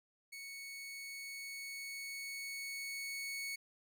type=tone with level ramp; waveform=sawtooth; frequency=2217 Hz; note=C#7; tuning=in tune; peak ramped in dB=-43 to -36 dBFS; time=0.32-3.56 s; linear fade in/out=10 ms; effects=none